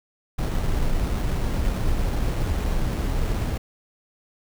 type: noise with sample-and-hold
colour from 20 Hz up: brown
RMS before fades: -23 dBFS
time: 0.38-3.58 s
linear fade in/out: 10 ms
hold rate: 4900 Hz
effects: none